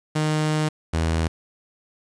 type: tone pair in turn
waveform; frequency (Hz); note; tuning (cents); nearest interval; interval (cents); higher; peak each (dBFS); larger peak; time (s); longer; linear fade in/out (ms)
sawtooth; 154 / 81.3; D#3 / E2; -17 / -23; major seventh; 1106; first; -16; neither; 0.15-0.69 / 0.93-1.28; first; 10
effects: resampled to 22050 Hz + 7-bit

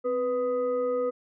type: tone with frequency modulation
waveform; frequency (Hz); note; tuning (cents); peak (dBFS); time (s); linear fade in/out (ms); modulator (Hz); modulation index
sine; 493.9; B4; 0; -24; 0.04-1.11; 20; 754; 0.5
effects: none

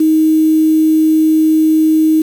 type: tone with quantisation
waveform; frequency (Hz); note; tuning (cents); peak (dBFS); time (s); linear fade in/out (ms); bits
sine; 314.4; D#4; +18; -7; 0-2.22; 5; 5
effects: none

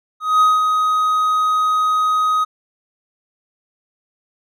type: tone with ADSR envelope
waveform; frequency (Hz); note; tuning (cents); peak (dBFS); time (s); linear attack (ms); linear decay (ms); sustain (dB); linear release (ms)
triangle; 1256; D#6; +16; -7; 0.2-2.45; 210; 190; -5; 19
effects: none

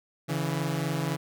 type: tone pair together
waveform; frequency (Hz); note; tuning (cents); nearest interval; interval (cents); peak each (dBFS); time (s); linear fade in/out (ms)
sawtooth; 141.01 / 164.81; C#3 / E3; +30 / 0; minor third; 270; -26; 0.28-1.17; 20
effects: none

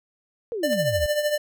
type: exponential sweep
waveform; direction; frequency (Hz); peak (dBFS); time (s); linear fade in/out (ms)
sine; down; 493.9 to 65.41; -26; 0.52-1.06; 0
type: tone with tremolo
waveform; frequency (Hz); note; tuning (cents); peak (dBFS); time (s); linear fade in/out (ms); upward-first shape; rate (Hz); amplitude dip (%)
square; 595; D5; +22; -19; 0.63-1.38; 5; triangle; 13; 70
type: click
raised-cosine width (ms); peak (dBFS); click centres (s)
0.2; -24; 0.732
effects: none

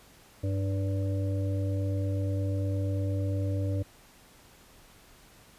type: harmonic tone with a mistuned harmonic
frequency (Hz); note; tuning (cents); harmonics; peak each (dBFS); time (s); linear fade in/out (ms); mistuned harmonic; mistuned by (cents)
98; G2; 0; 1 / 3 / 5 / 6; -27 / -36 / -41 / -40; 0.43-3.83; 10; 6; -28
effects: pink hiss -56 dBFS RMS until 5.58 s + resampled to 32000 Hz

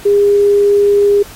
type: tone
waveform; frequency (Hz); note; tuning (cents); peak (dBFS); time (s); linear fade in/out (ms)
sine; 406.3; G#4; -38; -6; 0.05-1.23; 10
effects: pink hiss -34 dBFS RMS until 1.35 s + MP3 64 kbps

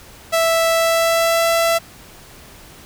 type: tone with pitch glide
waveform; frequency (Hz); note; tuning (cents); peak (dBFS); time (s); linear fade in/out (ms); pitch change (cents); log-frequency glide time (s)
sawtooth; 659.3 to 667.3; E5 to E5; 0 to +21; -10; 0.32-1.79; 20; +21; 0.74-1.46
effects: pink hiss -42 dBFS RMS until 2.85 s

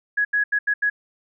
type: tone bursts at uneven times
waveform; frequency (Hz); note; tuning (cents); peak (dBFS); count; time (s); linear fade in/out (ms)
sine; 1672; G#6; +11; -17; 5; 0.17-0.25 / 0.33-0.44 / 0.52-0.59 / 0.67-0.74 / 0.82-0.9; 10
effects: none

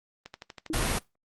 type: click train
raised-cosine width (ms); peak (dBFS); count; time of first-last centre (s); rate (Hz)
0.2; -23; 7; 0.26-0.744; 12.4
type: tone with exponential decay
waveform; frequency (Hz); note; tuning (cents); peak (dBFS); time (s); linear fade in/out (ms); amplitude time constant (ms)
sine; 318; D#4; +38; -26; 0.7-0.88; 2; 39
type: noise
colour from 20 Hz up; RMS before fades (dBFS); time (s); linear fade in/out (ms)
pink; -27; 0.73-0.99; 10
effects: noise-tail reverb RT60 0.2 s tail -21 dB re dry + Opus 24 kbps

